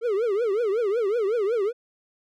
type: tone with vibrato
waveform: triangle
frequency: 432.8 Hz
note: A4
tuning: 29 cents flat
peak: -19 dBFS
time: 0.01-1.73 s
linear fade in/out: 50 ms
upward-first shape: triangle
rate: 5.4 Hz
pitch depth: 250 cents each way
effects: none